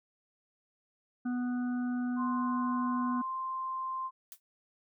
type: harmonic tone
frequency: 246.9 Hz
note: B3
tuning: in tune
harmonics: 1 / 3 / 5 / 6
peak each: -30 / -47 / -50 / -47 dBFS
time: 1.25-3.22 s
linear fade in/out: 10 ms
type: tone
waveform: sine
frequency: 1046.5 Hz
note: C6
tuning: in tune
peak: -33 dBFS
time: 2.16-4.11 s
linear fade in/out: 50 ms
type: noise with exponential decay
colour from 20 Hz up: blue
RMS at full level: -42 dBFS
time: 4.32-4.4 s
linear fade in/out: 1 ms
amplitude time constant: 17 ms
effects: none